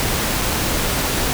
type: noise with dropouts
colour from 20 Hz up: pink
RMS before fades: -20 dBFS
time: 0-1.33 s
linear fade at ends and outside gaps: 0 ms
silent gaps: 0.415-0.419 s
effects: none